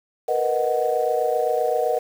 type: chord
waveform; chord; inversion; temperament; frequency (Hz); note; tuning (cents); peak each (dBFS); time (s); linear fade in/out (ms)
sine; B major seventh; third; equal; 466.2 / 493.9 / 622.3 / 740; A#4 / B4 / D#5 / F#5; 0 / 0 / 0 / 0; -24; 0.28-1.99; 10
effects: tanh soft clip ceiling -8 dBFS + 7-bit